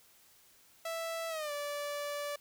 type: tone with pitch glide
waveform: sawtooth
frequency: 659.3 to 580.6 Hz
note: E5 to D5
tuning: 0 to -20 cents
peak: -32 dBFS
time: 0.85-2.36 s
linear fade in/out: 5 ms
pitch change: -220 cents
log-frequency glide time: 1.29-1.52 s
effects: white hiss -63 dBFS RMS until 2.4 s